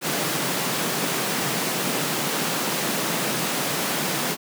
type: high-pass noise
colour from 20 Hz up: pink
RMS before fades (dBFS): -25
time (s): 0.01-4.37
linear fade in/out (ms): 50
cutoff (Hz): 140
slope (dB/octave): 48
effects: none

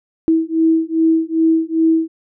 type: beating tone pair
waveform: sine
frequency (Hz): 322.8 / 325.3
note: E4 / E4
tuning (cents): -36 / -23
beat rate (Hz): 2.5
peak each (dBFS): -15 / -15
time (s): 0.28-2.08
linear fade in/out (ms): 0
effects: none

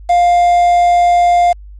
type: tone with quantisation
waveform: triangle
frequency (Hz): 702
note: F5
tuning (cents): +9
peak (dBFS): -5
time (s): 0.09-1.53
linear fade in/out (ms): 10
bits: 5
effects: added 50 Hz sine -31 dBFS peak until 1.79 s + resampled to 22050 Hz

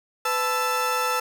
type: tone cluster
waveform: 35% pulse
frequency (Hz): 499.7 / 877 / 1327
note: B4 / A5 / E6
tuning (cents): +20 / -6 / +11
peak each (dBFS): -27 / -26 / -23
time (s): 0.25-1.2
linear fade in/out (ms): 5
effects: none

